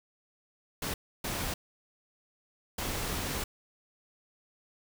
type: noise bursts at uneven times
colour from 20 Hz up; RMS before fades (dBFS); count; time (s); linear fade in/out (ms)
pink; -34; 3; 0.82-0.94 / 1.24-1.54 / 2.78-3.44; 5
effects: none